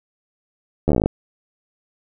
slowing click train, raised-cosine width 2 ms, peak -4 dBFS, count 12, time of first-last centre 0.88-1.06 s, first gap 12 ms, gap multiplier 1.06, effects none

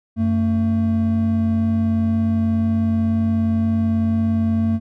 triangle tone pair together, 93.7 / 224.5 Hz, F#2 / A3, +22 / +35 cents, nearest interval octave + minor third, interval 1513 cents, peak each -19 / -15 dBFS, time 0.16-4.8 s, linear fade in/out 50 ms, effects none

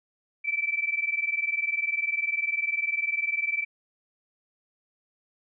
sine tone pair together, 2314 / 2334 Hz, D7 / D7, -26 / -11 cents, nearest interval unison, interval 15 cents, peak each -28 dBFS, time 0.44-3.65 s, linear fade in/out 20 ms, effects none

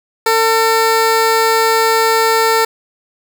15% pulse tone, 450 Hz, A4, 39 cents sharp, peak -4 dBFS, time 0.26-2.65 s, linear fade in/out 5 ms, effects none

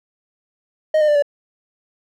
triangle tone with pitch steps, 622.3 / 606.7 / 591.5 / 576.6 Hz, D#5 / D#5 / D5 / D5, 0 / -44 / +12 / -32 cents, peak -10 dBFS, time 0.94-1.224 s, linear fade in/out 5 ms, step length 71 ms, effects none

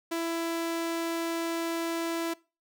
sawtooth tone, 332.9 Hz, E4, 17 cents sharp, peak -25 dBFS, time 0.11-2.34 s, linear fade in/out 10 ms, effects noise-tail reverb RT60 0.3 s tail -22 dB re dry

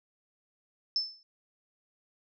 sine tone with exponential decay, 5274 Hz, E8, in tune, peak -23 dBFS, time 0.96-1.23 s, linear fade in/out 1 ms, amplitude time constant 58 ms, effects none

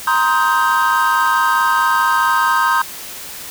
triangle chord, C minor seventh, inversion third, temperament just, 941.9 / 1046.5 / 1255.8 / 1569.8 Hz, Bb5 / C6 / Eb6 / G6, +18 / 0 / +16 / +2 cents, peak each -16 dBFS, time 0.07-2.82 s, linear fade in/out 5 ms, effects white hiss -31 dBFS RMS until 3.5 s

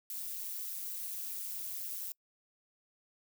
violet noise with amplitude modulation, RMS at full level -37 dBFS, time 0.1-2.12 s, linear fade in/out 2 ms, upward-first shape sine, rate 189 Hz, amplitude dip 75%, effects noise-tail reverb RT60 0.1 s tail -26 dB re dry

